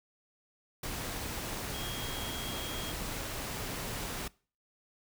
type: tone in noise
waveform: sine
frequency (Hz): 3266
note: G#7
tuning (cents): -30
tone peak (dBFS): -43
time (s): 1.74-2.92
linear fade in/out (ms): 5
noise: pink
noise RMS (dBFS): -38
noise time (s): 0.83-4.28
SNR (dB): -8
effects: noise-tail reverb RT60 0.4 s tail -23 dB re dry